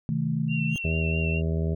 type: chord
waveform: sine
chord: A diminished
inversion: first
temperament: equal with one note detuned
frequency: 130.81 / 159.02 / 220 Hz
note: C3 / Eb3 / A3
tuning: 0 / +38 / 0 cents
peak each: -30 / -26 / -29 dBFS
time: 0.09-0.76 s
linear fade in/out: 0 ms
type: tone with vibrato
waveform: sine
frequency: 2731 Hz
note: F7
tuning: 39 cents flat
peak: -30 dBFS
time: 0.48-1.42 s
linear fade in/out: 50 ms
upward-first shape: sine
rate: 4.6 Hz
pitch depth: 28 cents each way
type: tone with exponential growth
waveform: 25% pulse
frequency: 3178 Hz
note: G7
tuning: 23 cents sharp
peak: -30 dBFS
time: 0.67-0.78 s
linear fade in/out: 1 ms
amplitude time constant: 22 ms
type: harmonic tone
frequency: 80.7 Hz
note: E2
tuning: 36 cents flat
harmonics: 1 / 2 / 3 / 4 / 5 / 6 / 7 / 8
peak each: -26 / -27 / -38 / -43 / -34 / -43 / -41 / -40 dBFS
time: 0.84-1.75 s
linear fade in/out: 10 ms
effects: none